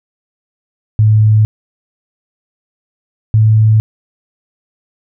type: tone pair in turn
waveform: sine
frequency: 107.9 / 109.22 Hz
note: A2 / A2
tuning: -33 / -12 cents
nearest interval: unison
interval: 21 cents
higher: second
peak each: -5 dBFS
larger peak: neither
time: 0.99-1.45 / 3.34-3.8 s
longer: neither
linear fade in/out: 0 ms
effects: none